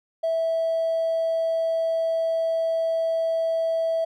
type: tone with hard clipping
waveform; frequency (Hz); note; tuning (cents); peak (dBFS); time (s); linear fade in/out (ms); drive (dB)
triangle; 655; E5; -11; -21; 0.23-4.05; 10; 3
effects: none